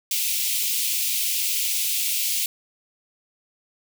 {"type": "high-pass noise", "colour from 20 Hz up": "white", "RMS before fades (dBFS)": -24, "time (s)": [0.11, 2.46], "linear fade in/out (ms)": 2, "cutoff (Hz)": 2300, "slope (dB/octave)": 48, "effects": []}